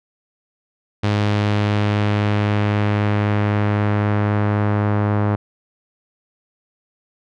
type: tone with low-pass filter sweep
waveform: sawtooth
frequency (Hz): 103.83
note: G#2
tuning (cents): 0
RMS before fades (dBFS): -18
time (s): 1.03-5.36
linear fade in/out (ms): 10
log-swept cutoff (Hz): 4000 to 1300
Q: 1.1
effects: none

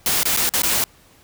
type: noise with dropouts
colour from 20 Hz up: white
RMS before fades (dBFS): -19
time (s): 0.06-0.84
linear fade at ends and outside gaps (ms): 1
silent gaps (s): 0.232-0.254 / 0.365-0.372 / 0.492-0.537 / 0.62-0.633
effects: pink hiss -52 dBFS RMS until 1.23 s

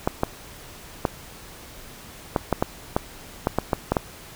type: clicks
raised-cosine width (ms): 1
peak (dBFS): -5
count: 12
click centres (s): 0.075 / 0.234 / 1.052 / 2.362 / 2.527 / 2.625 / 2.965 / 3.471 / 3.586 / 3.732 / 3.92 / 3.968
effects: pink hiss -43 dBFS RMS until 4.35 s

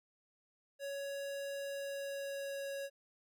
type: tone with pitch glide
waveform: square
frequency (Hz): 558 to 554.1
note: C#5 to C#5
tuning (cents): +11 to -1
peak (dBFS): -40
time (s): 0.79-2.9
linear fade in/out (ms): 50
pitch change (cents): -12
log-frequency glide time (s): 1.61-2.7
effects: none

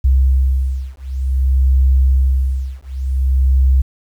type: beating tone pair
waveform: sine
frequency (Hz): 65.5 / 66.04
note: C2 / C2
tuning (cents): +2 / +17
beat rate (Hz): 0.54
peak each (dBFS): -14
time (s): 0.04-3.82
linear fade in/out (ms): 10
effects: 8-bit

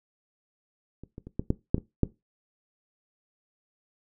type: clicks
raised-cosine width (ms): 3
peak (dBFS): -29 / -27 / -28 / -15 / -10 / -8 / -20 / -8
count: 8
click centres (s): 1.036 / 1.181 / 1.27 / 1.395 / 1.504 / 1.745 / 1.781 / 2.033
effects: noise-tail reverb RT60 0.2 s tail -18 dB re dry

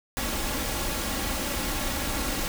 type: noise with comb filter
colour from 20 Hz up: pink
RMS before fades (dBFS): -29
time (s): 0.17-2.48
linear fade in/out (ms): 0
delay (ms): 3.6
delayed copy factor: +0.5
effects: none

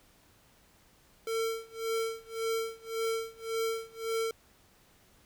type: tone with tremolo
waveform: square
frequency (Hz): 451.4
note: A4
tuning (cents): +44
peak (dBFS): -29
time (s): 1.27-4.31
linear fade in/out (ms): 2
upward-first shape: sine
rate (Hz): 1.8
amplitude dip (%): 95
effects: pink hiss -63 dBFS RMS until 5.25 s

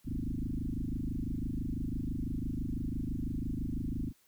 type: tone with frequency modulation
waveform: sine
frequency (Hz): 107.9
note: A2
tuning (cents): -33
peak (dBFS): -32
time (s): 0.04-4.13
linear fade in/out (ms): 50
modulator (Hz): 26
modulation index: 7
effects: white hiss -68 dBFS RMS until 4.27 s

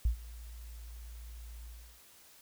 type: tone with ADSR envelope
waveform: sine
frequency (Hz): 57.4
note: A#1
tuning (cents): -26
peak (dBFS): -23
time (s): 0.05-2.01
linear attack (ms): 4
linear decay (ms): 100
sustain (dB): -21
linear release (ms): 340
effects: white hiss -59 dBFS RMS until 2.41 s

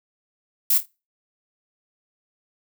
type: noise with echo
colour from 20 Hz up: violet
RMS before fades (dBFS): -18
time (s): 0.7-0.78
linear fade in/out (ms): 5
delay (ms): 26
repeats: 3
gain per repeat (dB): -10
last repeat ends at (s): 0.858
effects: noise-tail reverb RT60 0.3 s tail -25 dB re dry

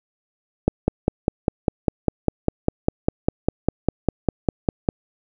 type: click train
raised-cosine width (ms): 2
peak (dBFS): -3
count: 22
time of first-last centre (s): 0.68-4.888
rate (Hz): 4.99
effects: none

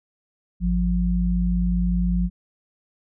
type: tone pair together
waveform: sine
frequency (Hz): 52.8 / 177.6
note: G#1 / F3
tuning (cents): +29 / +29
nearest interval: octave + major sixth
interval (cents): 2100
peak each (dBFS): -21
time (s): 0.6-2.3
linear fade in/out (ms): 50
effects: none

